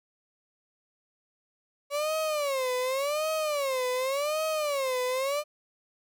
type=tone with vibrato; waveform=35% pulse; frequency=563 Hz; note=C#5; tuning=27 cents sharp; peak=-25 dBFS; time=1.9-5.44 s; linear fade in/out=50 ms; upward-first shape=sine; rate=0.88 Hz; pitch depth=200 cents each way; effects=none